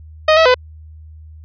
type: tone with pitch steps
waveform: sawtooth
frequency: 623 / 646 / 503 Hz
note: D#5 / E5 / B4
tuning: +2 / -35 / +32 cents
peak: -4 dBFS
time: 0.28-0.544 s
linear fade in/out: 5 ms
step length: 88 ms
effects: added 78 Hz sine -35 dBFS peak until 1.44 s + resampled to 11025 Hz